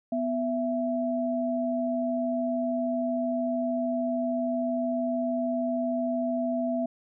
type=tone pair together; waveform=sine; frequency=248.2 / 664.9 Hz; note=B3 / E5; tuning=+9 / +15 cents; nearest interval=octave + perfect fourth; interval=1706 cents; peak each=-28 dBFS; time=0.12-6.86 s; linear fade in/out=5 ms; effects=none